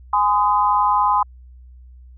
sine chord, Ab major, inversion none, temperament equal with one note detuned, 830.6 / 1020.8 / 1244.5 Hz, Ab5 / C6 / Eb6, 0 / -43 / 0 cents, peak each -19 / -16 / -22 dBFS, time 0.13-1.23 s, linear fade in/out 5 ms, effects added 62 Hz sine -40 dBFS peak until 2.17 s

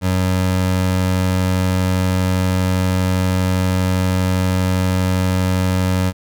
25% pulse tone, 92.5 Hz, F#2, in tune, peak -11 dBFS, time 0.01-6.13 s, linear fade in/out 50 ms, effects none

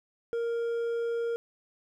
triangle tone with hard clipping, 466.2 Hz, A#4, in tune, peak -29 dBFS, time 0.33-1.36 s, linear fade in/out 0 ms, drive 7 dB, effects none

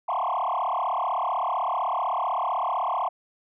sine tone with frequency modulation, 896 Hz, A5, 31 cents sharp, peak -22 dBFS, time 0.08-3.09 s, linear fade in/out 10 ms, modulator 35.8 Hz, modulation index 6.1, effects tanh soft clip ceiling -20 dBFS

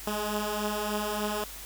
10% pulse beating tone pair, 207.3 / 210.7 Hz, G#3 / G#3, -3 / +25 cents, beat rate 3.4 Hz, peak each -27 / -22 dBFS, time 0.07-1.44 s, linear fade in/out 2 ms, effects added 50 Hz sine -47 dBFS peak until 1.65 s + white hiss -43 dBFS RMS until 1.65 s

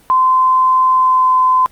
sine tone with pitch glide, 1032 to 1024.3 Hz, C6 to C6, -24 to -37 cents, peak -8 dBFS, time 0.1-1.66 s, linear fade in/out 0 ms, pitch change -13 cents, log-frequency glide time 0.92-1.36 s, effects pink hiss -48 dBFS RMS until 1.71 s + Opus 32 kbps

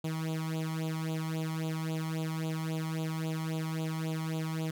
sawtooth tone with flanger, 159.7 Hz, D#3, 45 cents sharp, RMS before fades -34 dBFS, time 0.04-4.71 s, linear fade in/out 5 ms, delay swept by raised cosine 0.27 to 0.96 ms, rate 3.7 Hz, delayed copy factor +0.85, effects none

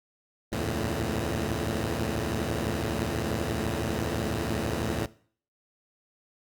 10% pulse tone cluster, 71.2 / 83.3 / 108.4 / 114.4 Hz, C#2 / E2 / A2 / A#2, +47 / +19 / -25 / -32 cents, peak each -25 dBFS, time 0.52-5.06 s, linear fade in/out 5 ms, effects noise-tail reverb RT60 0.5 s tail -19 dB re dry + Opus 48 kbps

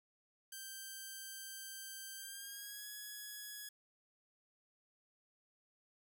5% pulse tone with pitch glide, 1568 to 1680.5 Hz, G6 to G#6, 0 to +20 cents, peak -36 dBFS, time 0.52-3.69 s, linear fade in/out 5 ms, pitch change +120 cents, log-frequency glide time 2.16-2.88 s, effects none

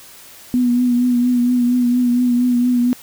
sine tone with vibrato, 245.2 Hz, B3, 12 cents flat, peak -12 dBFS, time 0.54-2.93 s, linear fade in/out 0 ms, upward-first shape triangle, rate 4.3 Hz, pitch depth 38 cents each way, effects white hiss -41 dBFS RMS until 3.02 s

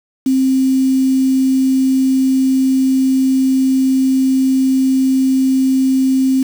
sine tone with quantisation, 263.6 Hz, C4, 13 cents sharp, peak -10 dBFS, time 0.26-6.43 s, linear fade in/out 5 ms, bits 5, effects none

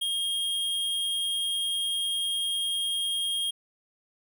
square tone, 3242 Hz, G#7, 42 cents flat, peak -27 dBFS, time 0.01-3.51 s, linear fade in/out 10 ms, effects none

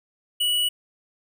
sine tone with hard clipping, 2937 Hz, F#7, 13 cents flat, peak -21 dBFS, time 0.4-0.69 s, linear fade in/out 10 ms, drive 14 dB, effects none

